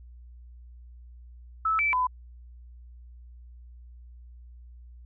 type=tone with pitch steps; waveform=sine; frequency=1306 / 2320 / 1006 Hz; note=E6 / D7 / B5; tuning=-17 / -22 / +32 cents; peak=-22 dBFS; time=1.65-2.07 s; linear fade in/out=5 ms; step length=140 ms; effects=added 60 Hz sine -45 dBFS peak until 5.05 s